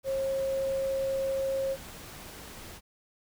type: tone in noise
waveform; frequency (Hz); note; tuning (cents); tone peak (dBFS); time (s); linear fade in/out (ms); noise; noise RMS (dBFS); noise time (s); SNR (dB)
sine; 539; C#5; -49; -27; 0.04-1.77; 50; pink; -45; 0.03-2.81; +15
effects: none